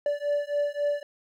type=beating tone pair; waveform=triangle; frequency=579 / 582.7 Hz; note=D5 / D5; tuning=-25 / -14 cents; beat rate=3.7 Hz; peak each=-26 dBFS; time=0.06-1.03 s; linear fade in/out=2 ms; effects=none